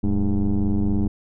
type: tone with frequency modulation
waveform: sine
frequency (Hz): 109.3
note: A2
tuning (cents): -11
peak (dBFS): -15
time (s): 0.03-1.08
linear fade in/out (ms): 10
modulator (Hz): 97.1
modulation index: 1.9
effects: tanh soft clip ceiling -16 dBFS